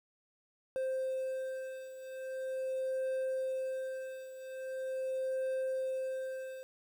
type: beating tone pair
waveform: triangle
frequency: 523.3 / 523.72 Hz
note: C5 / C5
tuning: 0 / +2 cents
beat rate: 0.42 Hz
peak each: -34 / -38 dBFS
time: 0.76-6.63 s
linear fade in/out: 0 ms
effects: 10-bit